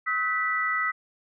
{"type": "tone cluster", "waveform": "sine", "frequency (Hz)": [1279, 1512, 1968], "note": ["D#6", "F#6", "B6"], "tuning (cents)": [47, 37, -7], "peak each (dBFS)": [-27, -35, -26], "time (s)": [0.06, 0.92], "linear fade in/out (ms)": 20, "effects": []}